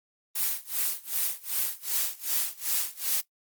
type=noise with tremolo; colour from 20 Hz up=blue; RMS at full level=-26 dBFS; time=0.35-3.21 s; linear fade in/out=10 ms; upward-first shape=sine; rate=2.6 Hz; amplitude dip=95%; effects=noise-tail reverb RT60 0.1 s tail -17 dB re dry + Opus 24 kbps